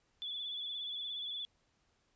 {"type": "tone with vibrato", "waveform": "sine", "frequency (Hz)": 3437, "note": "A7", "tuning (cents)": -41, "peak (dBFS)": -38, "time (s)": [0.22, 1.45], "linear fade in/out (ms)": 0, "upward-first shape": "sine", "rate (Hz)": 17, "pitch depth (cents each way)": 43, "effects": ["pink hiss -75 dBFS RMS until 2.15 s", "resampled to 16000 Hz"]}